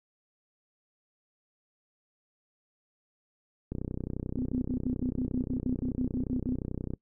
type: click train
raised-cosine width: 3 ms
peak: -21 dBFS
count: 102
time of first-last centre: 3.72-6.937 s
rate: 31.4 Hz
type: tone bursts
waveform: sine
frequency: 252.6 Hz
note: B3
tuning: 39 cents sharp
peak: -28 dBFS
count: 14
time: 4.37-6.553 s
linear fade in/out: 5 ms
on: 90 ms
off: 71 ms
effects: noise-tail reverb RT60 0.1 s tail -22 dB re dry